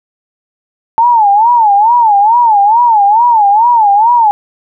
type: tone with vibrato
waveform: sine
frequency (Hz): 880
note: A5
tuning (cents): 0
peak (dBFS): -4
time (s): 0.98-4.31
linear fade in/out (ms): 0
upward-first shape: sine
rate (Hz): 2.3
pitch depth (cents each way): 170
effects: none